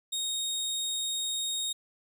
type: tone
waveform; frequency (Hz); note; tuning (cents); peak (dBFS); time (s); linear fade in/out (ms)
25% pulse; 3729; A#7; 0; -26; 0.12-1.73; 10
effects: none